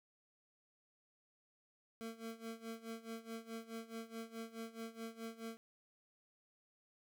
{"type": "tone with tremolo", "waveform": "25% pulse", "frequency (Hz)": 226.7, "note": "A#3", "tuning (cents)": -48, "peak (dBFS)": -39, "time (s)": [2.01, 5.57], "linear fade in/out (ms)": 0, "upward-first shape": "sine", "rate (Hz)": 4.7, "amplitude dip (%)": 85, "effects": []}